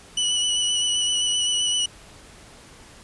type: tone with vibrato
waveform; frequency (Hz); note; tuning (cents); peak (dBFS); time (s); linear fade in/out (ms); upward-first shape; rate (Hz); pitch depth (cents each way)
sawtooth; 2955; F#7; -3; -17; 0.17-1.86; 5; sine; 7.7; 20
effects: pink hiss -47 dBFS RMS until 3.03 s + resampled to 24000 Hz